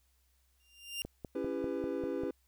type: tone with exponential growth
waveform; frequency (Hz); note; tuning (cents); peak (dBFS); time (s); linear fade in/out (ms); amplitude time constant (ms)
sawtooth; 2794; F7; 0; -30; 0.6-1.02; 0; 91
type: click train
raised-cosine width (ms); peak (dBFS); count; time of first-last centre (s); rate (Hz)
2; -27; 7; 1.05-2.236; 5.06
type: chord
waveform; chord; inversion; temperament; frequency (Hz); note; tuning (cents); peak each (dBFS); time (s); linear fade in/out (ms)
triangle; C# half-diminished seventh; none; just; 277.2 / 332.6 / 399.1 / 498.9; C#4 / E4 / G4 / B4; 0 / +16 / +31 / +17; -37; 1.35-2.31; 5
effects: added 64 Hz sine -70 dBFS peak until 2.47 s + white hiss -75 dBFS RMS until 2.47 s